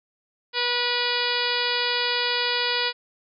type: harmonic tone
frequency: 486.4 Hz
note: B4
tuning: 26 cents flat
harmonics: 1 / 2 / 3 / 4 / 5 / 6 / 7 / 8 / 9 / 10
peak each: -31 / -31 / -31 / -31 / -31 / -31 / -31 / -31 / -31 / -31 dBFS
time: 0.53-2.93 s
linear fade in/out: 50 ms
effects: none